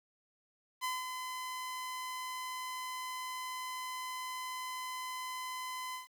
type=tone with ADSR envelope; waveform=sawtooth; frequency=1019 Hz; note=C6; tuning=46 cents flat; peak=-29 dBFS; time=0.81-6.08 s; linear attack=33 ms; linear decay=190 ms; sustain=-6 dB; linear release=140 ms; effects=10-bit